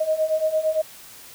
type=beating tone pair; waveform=sine; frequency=622.3 / 631.1 Hz; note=D#5 / D#5; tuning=0 / +24 cents; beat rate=8.8 Hz; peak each=-24 / -21 dBFS; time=0-0.82 s; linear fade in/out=10 ms; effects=white hiss -44 dBFS RMS until 1.34 s